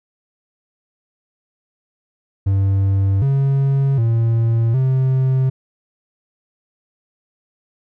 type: tone with pitch steps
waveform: triangle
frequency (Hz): 97.6 / 137.2 / 114.7 / 131.3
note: G2 / C#3 / A#2 / C3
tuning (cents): -7 / -17 / -28 / +6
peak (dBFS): -11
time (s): 2.46-5.5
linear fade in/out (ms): 10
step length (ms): 760
effects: none